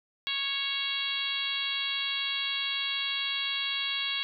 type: harmonic tone with a mistuned harmonic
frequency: 553 Hz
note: C#5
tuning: 4 cents flat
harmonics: 2 / 3 / 4 / 5 / 6 / 7 / 8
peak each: -43 / -41 / -37 / -36 / -32 / -35 / -42 dBFS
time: 0.27-4.23 s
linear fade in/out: 0 ms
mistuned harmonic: 8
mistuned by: +22 cents
effects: none